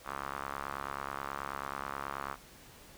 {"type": "tone with band-pass filter", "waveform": "sawtooth", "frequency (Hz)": 69.3, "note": "C#2", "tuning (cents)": 0, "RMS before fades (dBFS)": -40, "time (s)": [0.04, 2.37], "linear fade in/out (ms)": 50, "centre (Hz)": 1200, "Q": 3.1, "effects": ["pink hiss -55 dBFS RMS until 2.97 s"]}